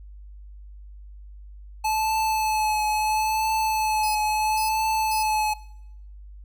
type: tone with vibrato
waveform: square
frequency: 865 Hz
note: A5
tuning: 30 cents flat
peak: -22 dBFS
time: 1.84-5.54 s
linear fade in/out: 10 ms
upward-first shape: triangle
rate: 0.74 Hz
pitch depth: 28 cents each way
type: tone bursts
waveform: 5% pulse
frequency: 5010 Hz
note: D#8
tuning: 11 cents sharp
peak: -25 dBFS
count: 3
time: 4.03-5.23 s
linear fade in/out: 5 ms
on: 120 ms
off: 420 ms
effects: noise-tail reverb RT60 0.8 s tail -21 dB re dry + added 50 Hz sine -40 dBFS peak until 6.44 s